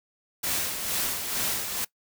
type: noise with tremolo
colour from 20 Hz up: white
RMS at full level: -27 dBFS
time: 0.43-1.85 s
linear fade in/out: 10 ms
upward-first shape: sine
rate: 2.2 Hz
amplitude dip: 50%
effects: noise-tail reverb RT60 0.1 s tail -21 dB re dry